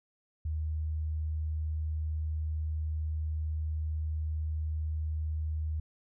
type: tone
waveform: sine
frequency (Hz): 77.78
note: D#2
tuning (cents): 0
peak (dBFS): -30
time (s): 0.45-5.8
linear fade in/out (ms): 5
effects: none